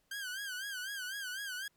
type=tone with vibrato; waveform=sawtooth; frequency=1559 Hz; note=G6; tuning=10 cents flat; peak=-35 dBFS; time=0.11-1.68 s; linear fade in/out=5 ms; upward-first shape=sine; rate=4 Hz; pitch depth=110 cents each way; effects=pink hiss -75 dBFS RMS until 1.76 s